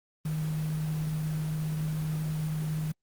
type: tone in noise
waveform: sine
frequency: 155.56 Hz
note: D#3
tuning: in tune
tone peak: -28 dBFS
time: 0.25-2.92 s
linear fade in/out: 5 ms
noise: pink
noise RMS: -44 dBFS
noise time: 0.25-2.92 s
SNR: +13 dB
effects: Opus 24 kbps